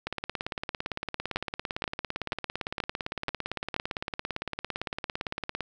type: two click trains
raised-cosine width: 0.3 ms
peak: -12 / -15 dBFS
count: 6 / 99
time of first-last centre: 1.36-3.764 / 0.07-5.607 s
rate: 2.08 / 17.7 Hz
effects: none